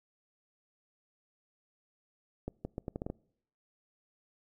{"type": "accelerating click train", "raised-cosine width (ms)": 2, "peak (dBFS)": -23, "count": 8, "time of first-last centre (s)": [2.48, 3.101], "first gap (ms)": 170, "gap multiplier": 0.77, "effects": ["noise-tail reverb RT60 0.7 s tail -25 dB re dry"]}